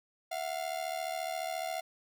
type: ring-modulated tone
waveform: 45% pulse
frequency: 698.5 Hz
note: F5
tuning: in tune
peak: -31 dBFS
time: 0.31-1.81 s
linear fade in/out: 10 ms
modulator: 37.2 Hz
effects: none